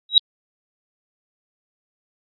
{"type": "tone with exponential growth", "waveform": "sine", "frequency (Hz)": 3850, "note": "B7", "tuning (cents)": -45, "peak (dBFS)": -4, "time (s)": [0.09, 0.18], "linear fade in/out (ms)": 2, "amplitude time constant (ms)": 18, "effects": ["Opus 48 kbps"]}